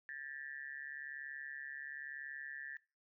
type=tone with amplitude modulation; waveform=sine; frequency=1760 Hz; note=A6; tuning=in tune; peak=-40 dBFS; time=0.09-2.77 s; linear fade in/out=0 ms; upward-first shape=sine; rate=141 Hz; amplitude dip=95%; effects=noise-tail reverb RT60 0.3 s tail -21 dB re dry